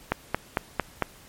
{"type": "click train", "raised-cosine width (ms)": 0.5, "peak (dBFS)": -7, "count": 5, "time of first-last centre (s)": [0.12, 1.023], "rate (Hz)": 4.43, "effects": ["pink hiss -51 dBFS RMS until 1.28 s", "MP3 64 kbps"]}